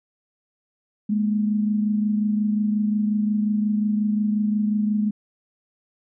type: tone pair together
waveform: sine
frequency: 209.4 / 235 Hz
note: G#3 / A#3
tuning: +15 / +14 cents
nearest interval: major second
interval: 199 cents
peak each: -19 / -29 dBFS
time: 1.09-5.11 s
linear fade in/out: 10 ms
effects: none